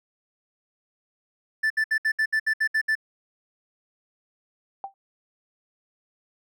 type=tone bursts; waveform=triangle; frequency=1760 Hz; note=A6; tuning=in tune; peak=-18 dBFS; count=10; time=1.63-2.954 s; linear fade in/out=10 ms; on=73 ms; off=66 ms
type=tone with exponential decay; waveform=sine; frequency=784 Hz; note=G5; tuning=in tune; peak=-26 dBFS; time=4.84-4.94 s; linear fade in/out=1 ms; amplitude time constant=20 ms
effects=none